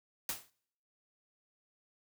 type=noise with exponential decay; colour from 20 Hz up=white; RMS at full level=-33 dBFS; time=0.29-0.5 s; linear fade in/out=2 ms; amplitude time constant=44 ms; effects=noise-tail reverb RT60 0.7 s tail -26 dB re dry